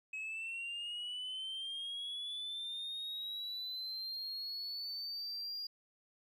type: linear sweep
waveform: sine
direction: up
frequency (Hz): 2551 to 4826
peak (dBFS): -37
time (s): 0.13-5.67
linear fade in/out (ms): 5
effects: tanh soft clip ceiling -38 dBFS + 13-bit